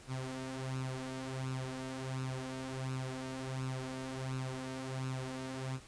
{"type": "tone with flanger", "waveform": "sawtooth", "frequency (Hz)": 130.81, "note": "C3", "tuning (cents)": 0, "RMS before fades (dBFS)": -40, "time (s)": [0.07, 5.8], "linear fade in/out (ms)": 50, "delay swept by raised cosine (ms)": [0.75, 4.45], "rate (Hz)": 1.4, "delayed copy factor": 0.65, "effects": ["pink hiss -56 dBFS RMS until 5.87 s", "resampled to 22050 Hz"]}